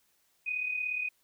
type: tone pair together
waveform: sine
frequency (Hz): 2457 / 2494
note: D#7 / D#7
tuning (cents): -22 / +3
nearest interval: unison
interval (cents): 25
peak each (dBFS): -38 / -31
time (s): 0.46-1.09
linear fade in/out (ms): 10
effects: white hiss -71 dBFS RMS until 1.23 s